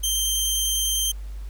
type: tone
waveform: 15% pulse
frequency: 3145 Hz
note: G7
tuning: 5 cents sharp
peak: -14 dBFS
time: 0.03-1.12 s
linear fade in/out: 10 ms
effects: added 50 Hz sine -31 dBFS peak until 1.49 s + pink hiss -54 dBFS RMS until 1.49 s